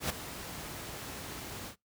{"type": "noise with ADSR envelope", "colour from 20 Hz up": "pink", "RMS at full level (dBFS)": -30, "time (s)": [0, 1.76], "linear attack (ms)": 100, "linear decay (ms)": 5, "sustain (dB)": -12, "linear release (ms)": 92, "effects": ["noise-tail reverb RT60 0.2 s tail -26 dB re dry", "high-pass 60 Hz 12 dB/octave"]}